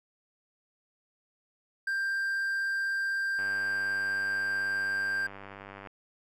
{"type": "tone", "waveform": "triangle", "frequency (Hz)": 1584, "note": "G6", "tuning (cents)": 18, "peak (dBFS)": -26, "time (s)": [1.87, 5.27], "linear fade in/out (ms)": 5}
{"type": "click train", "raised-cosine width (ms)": 0.5, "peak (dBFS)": -29, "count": 246, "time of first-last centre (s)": [3.39, 5.872], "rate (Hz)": 98.7}
{"effects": []}